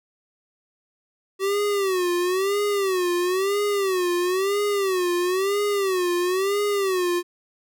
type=tone with vibrato; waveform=square; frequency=380.3 Hz; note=F#4; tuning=48 cents sharp; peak=-21 dBFS; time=1.39-7.23 s; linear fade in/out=50 ms; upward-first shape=sine; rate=1 Hz; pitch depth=140 cents each way; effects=none